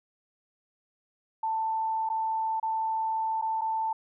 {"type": "tone with dropouts", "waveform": "sine", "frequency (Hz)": 887, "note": "A5", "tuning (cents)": 14, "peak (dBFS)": -26, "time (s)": [1.43, 3.93], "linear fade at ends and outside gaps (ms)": 5, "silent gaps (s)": [[2.091, 2.099], [2.599, 2.628], [3.415, 3.422], [3.611, 3.616]], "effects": []}